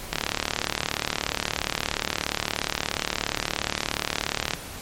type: click train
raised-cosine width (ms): 0.2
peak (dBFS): -5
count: 164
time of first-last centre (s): 0.13-4.535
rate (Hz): 37
effects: pink hiss -38 dBFS RMS until 4.81 s + MP3 64 kbps